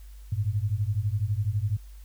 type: beating tone pair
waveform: sine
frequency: 98 / 110 Hz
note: G2 / A2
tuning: 0 / 0 cents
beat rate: 12 Hz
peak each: -27 dBFS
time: 0.32-1.77 s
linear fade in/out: 5 ms
effects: added 50 Hz sine -42 dBFS peak until 2.04 s + white hiss -60 dBFS RMS until 2.04 s